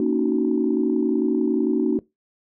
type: chord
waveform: sine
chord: D# minor seventh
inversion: second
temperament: just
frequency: 233.3 / 280 / 311.1 / 373.4 Hz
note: A#3 / C#4 / D#4 / F#4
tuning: +2 / +18 / 0 / +16 cents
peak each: -23 dBFS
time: 0-1.99 s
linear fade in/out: 2 ms
effects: noise-tail reverb RT60 0.2 s tail -22 dB re dry + tanh soft clip ceiling -9 dBFS